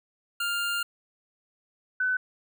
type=tone pair in turn; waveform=25% pulse / sine; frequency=1400 / 1507.1 Hz; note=F6 / F#6; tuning=+4 / +31 cents; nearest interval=minor second; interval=127 cents; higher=second; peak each=-23 dBFS; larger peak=neither; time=0.4-0.83 / 2-2.17 s; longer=first; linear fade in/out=5 ms; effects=none